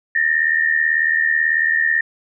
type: tone pair together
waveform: sine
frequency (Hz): 1786.5 / 1864.7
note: A6 / A#6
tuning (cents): +26 / 0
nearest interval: minor second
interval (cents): 74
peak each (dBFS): -17 / -17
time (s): 0.15-2.01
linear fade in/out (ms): 5
effects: none